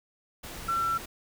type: tone in noise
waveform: sine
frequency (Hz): 1349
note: E6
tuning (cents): +40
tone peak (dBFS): -25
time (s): 0.68-0.98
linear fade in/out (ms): 10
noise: pink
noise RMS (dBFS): -41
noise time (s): 0.43-1.06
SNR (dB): +13
effects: none